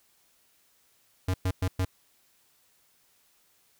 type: tone bursts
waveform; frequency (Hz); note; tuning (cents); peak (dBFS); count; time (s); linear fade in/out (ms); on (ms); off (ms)
square; 92.7; F#2; +4; -25; 4; 1.28-1.85; 5; 60; 110
effects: white hiss -66 dBFS RMS until 3.79 s